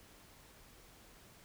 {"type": "silence", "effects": ["pink hiss -60 dBFS RMS until 1.44 s"]}